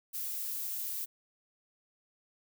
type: noise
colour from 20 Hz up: violet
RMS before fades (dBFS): -37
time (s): 0.13-1.06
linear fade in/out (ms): 20
effects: none